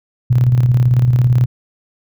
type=tone with tremolo; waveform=sine; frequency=123.47 Hz; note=B2; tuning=in tune; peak=-7 dBFS; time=0.3-1.46 s; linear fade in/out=10 ms; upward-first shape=square; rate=18 Hz; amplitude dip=45%; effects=none